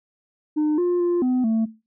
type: tone with pitch steps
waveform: sine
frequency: 303.4 / 353.6 / 349.4 / 253.1 / 223.4 Hz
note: D#4 / F4 / F4 / B3 / A3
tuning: -44 / +22 / +1 / +43 / +27 cents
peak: -15 dBFS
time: 0.56-1.66 s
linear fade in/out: 20 ms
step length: 220 ms
effects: noise-tail reverb RT60 0.3 s tail -20 dB re dry + tanh soft clip ceiling -17 dBFS